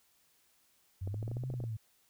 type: linear two-way sweep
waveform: sine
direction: up then down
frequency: 91.8 to 130.81 to 106.2 Hz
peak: -35 dBFS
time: 1.01-1.77 s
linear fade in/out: 10 ms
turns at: 1.49 s
type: clicks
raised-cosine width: 2 ms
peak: -30 dBFS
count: 11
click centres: 1.075 / 1.143 / 1.228 / 1.279 / 1.315 / 1.369 / 1.437 / 1.502 / 1.539 / 1.603 / 1.639 s
effects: white hiss -70 dBFS RMS until 2.09 s